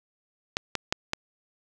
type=clicks; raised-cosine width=0.2 ms; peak=-8 / -9 / -6 / -9 dBFS; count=4; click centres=0.569 / 0.753 / 0.925 / 1.134 s; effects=none